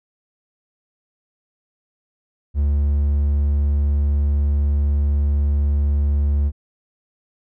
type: tone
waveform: triangle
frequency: 72 Hz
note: D2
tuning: 34 cents flat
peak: -13 dBFS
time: 2.54-6.52 s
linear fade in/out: 50 ms
effects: none